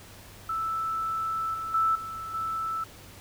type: tone with level steps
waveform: sine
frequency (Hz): 1318.5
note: E6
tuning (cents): 0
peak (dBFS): -27 / -31 / -21 / -34 / -28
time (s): 0.49-2.84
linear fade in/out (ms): 5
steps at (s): 1.54 / 1.74 / 1.95 / 2.34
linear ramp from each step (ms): 5
effects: added 99 Hz sine -52 dBFS peak until 3.2 s + pink hiss -49 dBFS RMS until 3.2 s